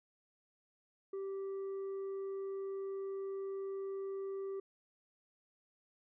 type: tone with tanh clipping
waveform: triangle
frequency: 389.8 Hz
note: G4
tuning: 10 cents flat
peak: -39 dBFS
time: 1.13-4.6 s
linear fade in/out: 5 ms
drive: 8 dB
effects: none